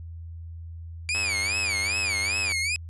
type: tone with vibrato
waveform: sawtooth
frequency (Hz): 2349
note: D7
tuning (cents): 0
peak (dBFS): -21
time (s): 1.09-2.76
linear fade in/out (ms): 0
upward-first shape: sine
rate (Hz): 2.5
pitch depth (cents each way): 170
type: click train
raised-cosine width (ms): 0.3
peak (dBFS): -19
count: 138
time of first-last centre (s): 1.15-2.52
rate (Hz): 100
effects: added 83 Hz sine -36 dBFS peak until 2.89 s + resampled to 24000 Hz